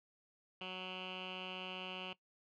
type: tone with low-pass filter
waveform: 10% pulse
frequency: 185 Hz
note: F#3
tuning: in tune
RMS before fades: -45 dBFS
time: 0.61-2.13 s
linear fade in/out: 2 ms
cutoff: 2900 Hz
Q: 7.6
effects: noise-tail reverb RT60 0.1 s tail -19 dB re dry